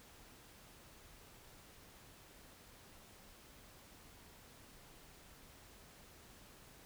silence, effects pink hiss -60 dBFS RMS until 6.85 s

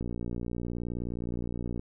click train, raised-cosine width 3 ms, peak -22 dBFS, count 107, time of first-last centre 0.01-1.795 s, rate 59.4 Hz, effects none

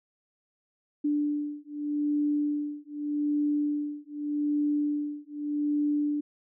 sine beating tone pair, 293.8 / 294.63 Hz, D4 / D4, +1 / +6 cents, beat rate 0.83 Hz, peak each -29 dBFS, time 1.04-6.21 s, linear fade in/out 10 ms, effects none

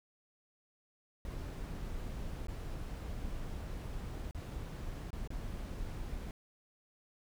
brown noise with dropouts, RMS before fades -41 dBFS, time 1.25-6.31 s, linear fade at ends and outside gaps 1 ms, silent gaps 2.47-2.483 / 4.311-4.347 / 5.105-5.13 / 5.275-5.304 s, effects none

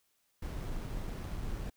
brown noise with sample-and-hold, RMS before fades -38 dBFS, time 0.42-1.7 s, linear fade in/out 5 ms, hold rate 7350 Hz, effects white hiss -75 dBFS RMS until 1.76 s

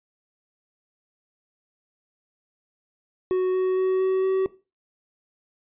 triangle tone with pitch steps, 370 / 372.6 / 375.2 / 377.8 / 380.4 Hz, F#4 / F#4 / F#4 / F#4 / F#4, 0 / +12 / +24 / +36 / +48 cents, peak -17 dBFS, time 3.31-4.46 s, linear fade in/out 0 ms, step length 230 ms, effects noise-tail reverb RT60 0.3 s tail -18 dB re dry + resampled to 8000 Hz

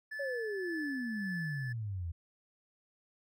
triangle tone with tremolo, 1738 Hz, A6, 22 cents flat, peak -36 dBFS, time 0.11-1.73 s, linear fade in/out 10 ms, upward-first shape sine, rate 1.8 Hz, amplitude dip 35%
sine exponential sweep, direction down, 574 to 80.3 Hz, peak -35 dBFS, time 0.19-2.12 s, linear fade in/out 10 ms
effects none

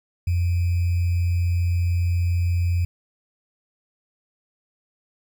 sine tone with sample-and-hold, 87.31 Hz, F2, in tune, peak -18 dBFS, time 0.27-2.85 s, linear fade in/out 5 ms, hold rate 2450 Hz, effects none

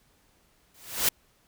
white noise with exponential growth, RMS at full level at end -20 dBFS, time 0.74-1.09 s, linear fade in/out 5 ms, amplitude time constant 76 ms, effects pink hiss -65 dBFS RMS until 1.47 s

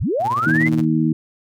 sine linear sweep, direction up, 39.76 to 2126 Hz, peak -17 dBFS, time 0-0.69 s, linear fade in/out 20 ms
sawtooth tone with tremolo, 118.5 Hz, A#2, 29 cents sharp, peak -21 dBFS, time 0.19-0.85 s, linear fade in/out 50 ms, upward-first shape sine, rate 17 Hz, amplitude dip 85%
harmonic tone, 79.1 Hz, D#2, 29 cents sharp, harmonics 2 / 3 / 4, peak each -19 / -19 / -19 dBFS, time 0.46-1.13 s, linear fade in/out 5 ms
effects none

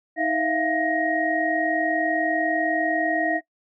sine tone cluster, 316.5 / 662 / 702 / 1878 Hz, D#4 / E5 / F5 / A#6, +30 / +7 / +9 / +12 cents, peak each -26 dBFS, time 0.16-3.41 s, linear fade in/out 50 ms, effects noise-tail reverb RT60 0.1 s tail -20 dB re dry

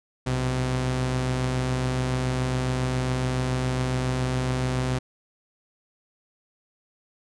sawtooth tone pair together, 60.4 / 127.98 Hz, B1 / C3, -38 / -38 cents, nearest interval octave + minor second, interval 1300 cents, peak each -28 / -20 dBFS, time 0.26-4.99 s, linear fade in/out 10 ms, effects resampled to 22050 Hz

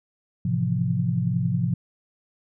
sine chord, F major seventh, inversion first, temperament just, 109.13 / 130.96 / 163.7 / 174.61 Hz, A2 / C3 / E3 / F3, -14 / +2 / -12 / 0 cents, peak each -27 / -25 / -31 / -25 dBFS, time 0.45-1.74 s, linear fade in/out 5 ms, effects none

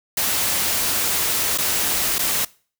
white noise with dropouts, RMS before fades -21 dBFS, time 0.17-2.45 s, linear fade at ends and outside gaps 5 ms, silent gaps 1.577-1.583 / 2.184-2.19 s, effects noise-tail reverb RT60 0.4 s tail -22 dB re dry

